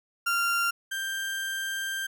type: tone pair in turn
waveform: 35% pulse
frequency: 1386 / 1579.9 Hz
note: F6 / G6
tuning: -14 / +13 cents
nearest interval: major second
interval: 227 cents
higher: second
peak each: -22 / -28 dBFS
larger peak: first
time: 0.26-0.71 / 0.91-2.07 s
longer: second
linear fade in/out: 10 ms
effects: none